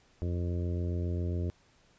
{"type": "harmonic tone", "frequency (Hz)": 87.31, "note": "F2", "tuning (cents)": 0, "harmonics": [1, 2, 3, 4, 5, 6, 7], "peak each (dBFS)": [-30, -39, -42, -41, -45, -50, -49], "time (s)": [0.22, 1.5], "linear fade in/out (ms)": 0, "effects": ["pink hiss -65 dBFS RMS until 1.98 s", "resampled to 16000 Hz"]}